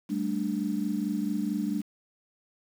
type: chord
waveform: sine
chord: G suspended second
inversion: none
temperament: just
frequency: 196 / 220.5 / 294 Hz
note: G3 / A3 / D4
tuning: 0 / +4 / +2 cents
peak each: -31 / -31 / -31 dBFS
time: 0.09-1.82 s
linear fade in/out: 20 ms
effects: 8-bit